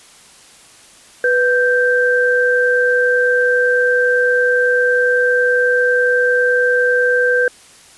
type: tone pair together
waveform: sine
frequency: 493.9 / 1568 Hz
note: B4 / G6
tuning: 0 / 0 cents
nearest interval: octave + minor sixth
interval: 2000 cents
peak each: -14 dBFS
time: 1.24-7.48 s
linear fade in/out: 2 ms
effects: white hiss -44 dBFS RMS until 7.97 s + resampled to 24000 Hz